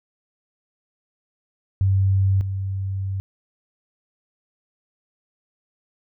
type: tone pair in turn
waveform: sine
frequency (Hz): 96.6 / 96.6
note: G2 / G2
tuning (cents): -25 / -25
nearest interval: unison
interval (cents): 0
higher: neither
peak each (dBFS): -15 / -23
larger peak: first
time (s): 1.81-2.41 / 2.41-3.2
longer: second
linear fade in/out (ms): 0
effects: none